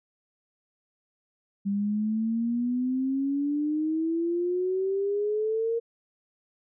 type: exponential sweep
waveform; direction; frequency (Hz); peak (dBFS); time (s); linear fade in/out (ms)
sine; up; 197.6 to 466.2; -24; 1.65-5.8; 20
effects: none